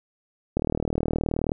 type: click train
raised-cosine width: 2 ms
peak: -11 dBFS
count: 38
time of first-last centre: 0.57-1.519 s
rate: 39 Hz
effects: none